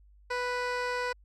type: tone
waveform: 15% pulse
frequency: 493.9 Hz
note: B4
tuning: in tune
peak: -23 dBFS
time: 0.3-1.13 s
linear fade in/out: 10 ms
effects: added 50 Hz sine -55 dBFS peak until 1.24 s + low-pass 5000 Hz 12 dB/octave